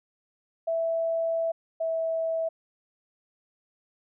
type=tone pair in turn; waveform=sine; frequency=659.3 / 652.5 Hz; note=E5 / E5; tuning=0 / -18 cents; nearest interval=unison; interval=18 cents; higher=first; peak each=-24 / -25 dBFS; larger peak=first; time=0.67-1.52 / 1.8-2.49 s; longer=first; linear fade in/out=10 ms; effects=none